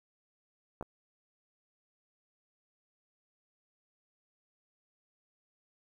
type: clicks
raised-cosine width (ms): 1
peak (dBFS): -23 / -29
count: 2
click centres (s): 0.811 / 0.826
effects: 10-bit